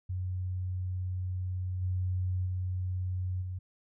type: tone with level steps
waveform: sine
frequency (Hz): 91.8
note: F#2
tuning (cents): -13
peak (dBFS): -31 / -28 / -30 / -34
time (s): 0.09-3.59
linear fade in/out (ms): 10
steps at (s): 1.81 / 2.45 / 3.41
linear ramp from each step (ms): 20
effects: none